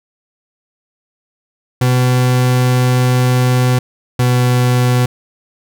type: tone pair in turn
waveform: 40% pulse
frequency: 125.9 / 124.45 Hz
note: B2 / B2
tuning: +34 / +14 cents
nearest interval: unison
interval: 20 cents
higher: first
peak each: -9 dBFS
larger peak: neither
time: 1.81-3.79 / 4.19-5.06 s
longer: first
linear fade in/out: 5 ms
effects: none